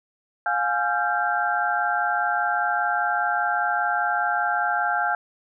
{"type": "tone cluster", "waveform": "sine", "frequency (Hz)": [708, 833, 1375, 1572], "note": ["F5", "G#5", "F6", "G6"], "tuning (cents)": [23, 5, -27, 4], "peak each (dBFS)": -26, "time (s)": [0.46, 5.15], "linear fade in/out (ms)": 2, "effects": []}